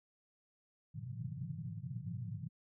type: band-pass noise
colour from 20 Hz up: pink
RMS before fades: -43 dBFS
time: 0.94-2.49 s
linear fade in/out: 20 ms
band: 100 to 180 Hz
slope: 96 dB/octave
effects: none